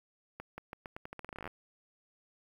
accelerating click train, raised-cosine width 0.5 ms, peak -27 dBFS, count 19, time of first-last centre 0.4-1.476 s, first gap 180 ms, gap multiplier 0.84, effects 9-bit

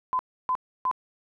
sine tone bursts, 1017 Hz, C6, 50 cents flat, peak -22 dBFS, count 3, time 0.13-0.913 s, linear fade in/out 0 ms, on 61 ms, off 300 ms, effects none

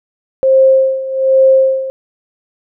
sine tone with tremolo, 530 Hz, C5, 22 cents sharp, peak -4 dBFS, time 0.43-1.9 s, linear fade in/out 0 ms, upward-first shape sine, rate 1.2 Hz, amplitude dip 80%, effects none

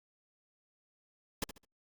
pink noise with echo, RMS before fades -34 dBFS, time 1.42-1.44 s, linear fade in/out 2 ms, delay 70 ms, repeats 3, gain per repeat -11 dB, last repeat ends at 1.65 s, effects Opus 48 kbps

